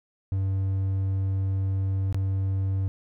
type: tone with dropouts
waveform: triangle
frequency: 96.3 Hz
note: G2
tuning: 30 cents flat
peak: -21 dBFS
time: 0.32-2.88 s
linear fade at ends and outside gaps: 0 ms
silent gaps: 2.126-2.145 s
effects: none